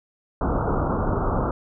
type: low-pass noise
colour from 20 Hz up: pink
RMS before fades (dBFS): -23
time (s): 0.41-1.51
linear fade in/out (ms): 2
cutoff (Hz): 1400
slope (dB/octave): 96
effects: none